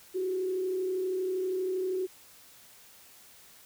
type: tone with frequency modulation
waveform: sine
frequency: 372.4 Hz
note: F#4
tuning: 11 cents sharp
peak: -28 dBFS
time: 0.14-2.07 s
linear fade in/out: 20 ms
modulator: 32.6 Hz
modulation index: 0.37
effects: white hiss -55 dBFS RMS until 3.65 s